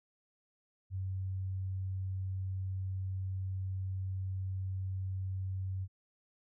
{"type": "tone", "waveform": "sine", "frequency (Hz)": 94.7, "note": "F#2", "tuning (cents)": 41, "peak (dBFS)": -34, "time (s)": [0.9, 5.88], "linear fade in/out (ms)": 50, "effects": []}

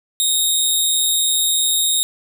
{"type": "tone with amplitude modulation", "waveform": "15% pulse", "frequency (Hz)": 3729, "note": "A#7", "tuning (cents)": 0, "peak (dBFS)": -6, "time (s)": [0.2, 2.03], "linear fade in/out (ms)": 0, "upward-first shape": "sine", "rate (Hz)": 163, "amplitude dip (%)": 40, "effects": ["8-bit"]}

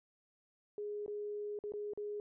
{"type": "tone with dropouts", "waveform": "sine", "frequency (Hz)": 415.3, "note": "G#4", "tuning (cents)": 0, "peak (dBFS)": -38, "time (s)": [0.78, 2.2], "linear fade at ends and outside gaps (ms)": 1, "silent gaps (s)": [[1.062, 1.079], [1.589, 1.638], [1.721, 1.737], [1.935, 1.975]], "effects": []}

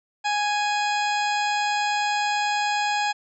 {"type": "harmonic tone", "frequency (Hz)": 830.6, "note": "G#5", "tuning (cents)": 0, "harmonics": [1, 2, 3, 4, 5, 6, 8, 9], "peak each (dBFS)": [-23, -29, -30, -34, -36, -36, -42, -40], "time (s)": [0.24, 3.13], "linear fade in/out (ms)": 20, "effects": []}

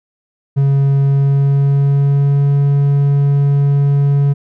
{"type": "tone with pitch glide", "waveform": "triangle", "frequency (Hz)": [138.59, 141.34], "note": ["C#3", "C#3"], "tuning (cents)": [0, 34], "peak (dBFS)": -7, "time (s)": [0.56, 4.34], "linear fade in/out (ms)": 20, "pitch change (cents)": 34, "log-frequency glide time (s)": [1.01, 2.5], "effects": []}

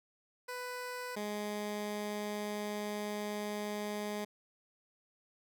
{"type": "tone pair in turn", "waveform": "15% pulse", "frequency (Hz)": [496.8, 208.4], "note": ["B4", "G#3"], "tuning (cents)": [10, 6], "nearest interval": "octave + minor third", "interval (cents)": 1504, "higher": "first", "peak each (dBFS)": [-33, -30], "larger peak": "second", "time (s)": [[0.48, 1.16], [1.16, 4.25]], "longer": "second", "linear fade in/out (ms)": 10, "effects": []}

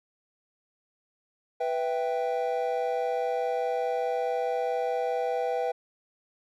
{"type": "chord", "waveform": "triangle", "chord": "E minor", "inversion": "second", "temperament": "equal", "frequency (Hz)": [493.9, 659.3, 784], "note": ["B4", "E5", "G5"], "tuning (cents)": [0, 0, 0], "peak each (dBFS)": [-27, -30, -29], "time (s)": [1.6, 5.72], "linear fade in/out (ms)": 10, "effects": []}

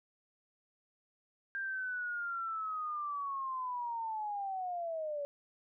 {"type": "linear sweep", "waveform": "sine", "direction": "down", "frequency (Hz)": [1597, 565], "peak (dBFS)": -35, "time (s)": [1.55, 5.25], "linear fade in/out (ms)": 0, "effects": []}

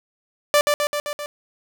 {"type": "tone with echo", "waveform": "sawtooth", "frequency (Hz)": 587.3, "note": "D5", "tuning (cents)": 0, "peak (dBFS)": -9, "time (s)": [0.54, 0.61], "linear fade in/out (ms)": 0, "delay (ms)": 130, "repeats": 5, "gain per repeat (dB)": -3, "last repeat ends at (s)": 1.26, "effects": []}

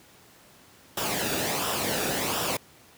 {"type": "noise with flanger", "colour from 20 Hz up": "pink", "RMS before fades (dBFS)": -28, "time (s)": [0.97, 2.57], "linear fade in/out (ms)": 5, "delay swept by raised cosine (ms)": [0.46, 0.97], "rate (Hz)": 1.4, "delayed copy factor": -0.55, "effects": ["pink hiss -54 dBFS RMS until 2.97 s", "high-pass 100 Hz 12 dB/octave"]}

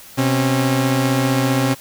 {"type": "tone pair together", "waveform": "sawtooth", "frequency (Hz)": [128.08, 271.4], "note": ["C3", "C#4"], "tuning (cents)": [-37, -36], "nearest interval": "octave + minor second", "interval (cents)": 1301, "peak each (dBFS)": -14, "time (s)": [0.17, 1.75], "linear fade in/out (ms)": 20, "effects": ["white hiss -41 dBFS RMS until 1.8 s"]}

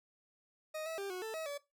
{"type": "tone with pitch steps", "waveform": "40% pulse", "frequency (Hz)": [623, 648, 396.5, 366.3, 442.3, 640, 573], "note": ["D#5", "E5", "G4", "F#4", "A4", "D#5", "D5"], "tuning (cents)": [2, -30, 20, -17, 9, 49, -43], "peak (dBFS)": -38, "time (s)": [0.74, 1.58], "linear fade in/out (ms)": 10, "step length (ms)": 120, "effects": ["noise-tail reverb RT60 0.2 s tail -17 dB re dry"]}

